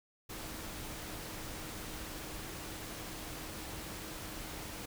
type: tone in noise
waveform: sine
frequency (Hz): 314.4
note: D#4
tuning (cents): +18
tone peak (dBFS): -53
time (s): 0.29-4.86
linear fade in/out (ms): 10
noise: pink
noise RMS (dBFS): -44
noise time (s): 0.29-4.86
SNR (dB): -12
effects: none